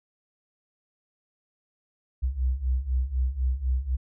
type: beating tone pair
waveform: sine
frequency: 61.74 / 65.74 Hz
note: B1 / C2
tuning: 0 / +9 cents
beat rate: 4 Hz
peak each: -28 / -25 dBFS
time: 2.22-3.97 s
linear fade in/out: 20 ms
effects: none